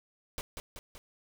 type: noise with echo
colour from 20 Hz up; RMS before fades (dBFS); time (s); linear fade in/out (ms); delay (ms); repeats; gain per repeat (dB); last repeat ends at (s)
pink; -37; 0.38-0.41; 0; 190; 3; -4; 0.98
effects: none